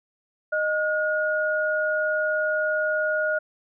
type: tone pair together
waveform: sine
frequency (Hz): 617.7 / 1439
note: D#5 / F#6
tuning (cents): -13 / -49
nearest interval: octave + minor third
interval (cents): 1464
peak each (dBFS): -24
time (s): 0.52-3.39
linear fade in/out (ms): 10
effects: none